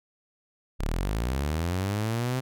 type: linear sweep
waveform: sawtooth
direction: up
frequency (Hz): 32.1 to 131.4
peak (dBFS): -22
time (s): 0.79-2.41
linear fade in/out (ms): 20
effects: none